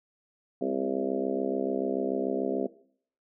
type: harmonic tone with a mistuned harmonic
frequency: 66.9 Hz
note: C2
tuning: 39 cents sharp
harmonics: 3 / 4 / 5 / 6 / 7 / 8 / 9 / 10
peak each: -38 / -32 / -35 / -32 / -36 / -36 / -38 / -37 dBFS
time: 0.61-2.67 s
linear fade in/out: 5 ms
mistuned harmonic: 4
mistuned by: -39 cents
effects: noise-tail reverb RT60 0.6 s tail -20 dB re dry